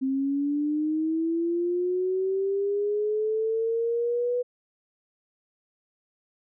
sine linear sweep, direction up, 262.9 to 493.9 Hz, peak -23 dBFS, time 0.01-4.43 s, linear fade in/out 20 ms, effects none

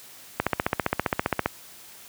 click train, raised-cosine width 0.5 ms, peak -6 dBFS, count 17, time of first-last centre 0.4-1.46 s, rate 15.1 Hz, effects white hiss -47 dBFS RMS until 2.08 s + high-pass 60 Hz 12 dB/octave

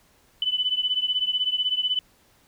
sine beating tone pair, 2996 / 3012 Hz, F#7 / F#7, +21 / +30 cents, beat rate 16 Hz, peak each -24 / -26 dBFS, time 0.42-1.99 s, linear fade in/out 2 ms, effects pink hiss -60 dBFS RMS until 2.47 s

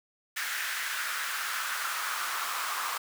pink noise with high-pass filter sweep, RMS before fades -33 dBFS, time 0.36-2.98 s, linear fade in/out 10 ms, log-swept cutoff 1700 to 1100 Hz, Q 3.2, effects none

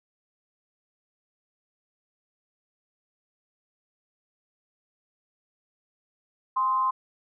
sine tone with amplitude modulation, 1041 Hz, C6, 9 cents flat, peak -19 dBFS, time 6.56-6.91 s, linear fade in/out 10 ms, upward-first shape sine, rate 220 Hz, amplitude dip 50%, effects none

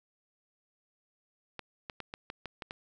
clicks, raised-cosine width 0.3 ms, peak -23 dBFS, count 8, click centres 1.593 / 1.898 / 2.003 / 2.139 / 2.301 / 2.457 / 2.622 / 2.709 s, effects none

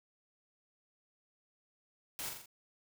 white noise with echo, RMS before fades -41 dBFS, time 2.19-2.29 s, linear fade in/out 0 ms, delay 42 ms, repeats 4, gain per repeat -4 dB, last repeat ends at 2.458 s, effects none

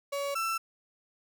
35% pulse tone pair in turn, 563 / 1335.3 Hz, C#5 / E6, +27 / +22 cents, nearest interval octave + minor third, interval 1495 cents, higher second, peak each -29 / -27 dBFS, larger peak second, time 0.12-0.35 / 0.35-0.58 s, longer neither, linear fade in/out 10 ms, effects none

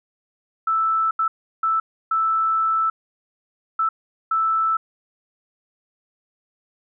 sine tone bursts at uneven times, 1318.5 Hz, E6, in tune, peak -17 dBFS, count 6, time 0.67-1.11 / 1.19-1.28 / 1.63-1.8 / 2.11-2.9 / 3.79-3.89 / 4.31-4.77 s, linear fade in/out 5 ms, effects none

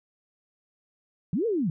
sine linear two-way sweep, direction up then down, 141.6 to 482.6 to 141.6 Hz, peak -23 dBFS, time 1.33-1.7 s, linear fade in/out 2 ms, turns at 1.46 s, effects none

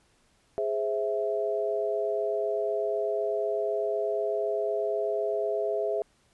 sine chord, Ab augmented, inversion none, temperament equal, 415.3 / 523.3 / 659.3 Hz, Ab4 / C5 / E5, 0 / 0 / 0 cents, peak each -29 / -34 / -29 dBFS, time 0.58-6.02 s, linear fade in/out 0 ms, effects pink hiss -66 dBFS RMS until 6.33 s + resampled to 24000 Hz

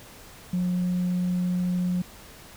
sine tone, 179.7 Hz, F3, 50 cents sharp, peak -21 dBFS, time 0.53-2.02 s, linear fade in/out 5 ms, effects tanh soft clip ceiling -20 dBFS + pink hiss -47 dBFS RMS until 2.56 s

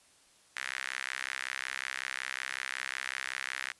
sawtooth tone with high-pass filter, 65.41 Hz, C2, in tune, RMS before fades -38 dBFS, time 0.56-3.72 s, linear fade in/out 5 ms, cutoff 1800 Hz, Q 3.1, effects white hiss -63 dBFS RMS until 3.79 s + resampled to 24000 Hz

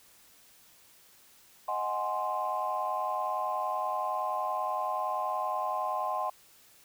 sine chord, Ab dominant seventh, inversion second, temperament equal, 622.3 / 740 / 830.6 / 1046.5 Hz, Eb5 / Gb5 / Ab5 / C6, 0 / 0 / 0 / 0 cents, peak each -36 / -34 / -35 / -32 dBFS, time 1.68-6.3 s, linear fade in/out 5 ms, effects tanh soft clip ceiling -20 dBFS + white hiss -59 dBFS RMS until 6.84 s

